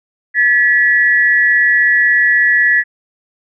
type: tone pair together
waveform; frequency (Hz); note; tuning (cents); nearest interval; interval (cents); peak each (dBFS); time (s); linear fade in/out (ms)
sine; 1722.7 / 1939; A6 / B6; -37 / -32; major second; 205; -11; 0.34-2.84; 50
effects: none